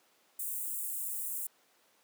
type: high-pass noise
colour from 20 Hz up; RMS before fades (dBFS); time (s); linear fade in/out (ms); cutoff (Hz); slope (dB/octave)
white; -37; 0.39-1.47; 5; 7800; 48
effects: pink hiss -67 dBFS RMS until 2.03 s + high-pass 400 Hz 12 dB/octave